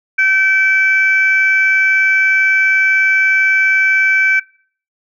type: tone pair together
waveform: sine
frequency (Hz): 1543 / 2311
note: G6 / D7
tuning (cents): -28 / -28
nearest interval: perfect fifth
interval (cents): 700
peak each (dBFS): -11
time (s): 0.18-4.4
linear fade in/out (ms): 10
effects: noise-tail reverb RT60 0.5 s tail -23 dB re dry + tanh soft clip ceiling -2 dBFS